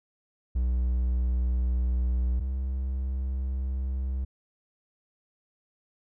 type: tone pair in turn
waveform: triangle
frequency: 61.74 / 65.41 Hz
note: B1 / C2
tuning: 0 / 0 cents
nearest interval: minor second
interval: 100 cents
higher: second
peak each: -21 / -25 dBFS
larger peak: first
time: 0.55-2.4 / 2.4-4.25 s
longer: neither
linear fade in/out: 10 ms
effects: none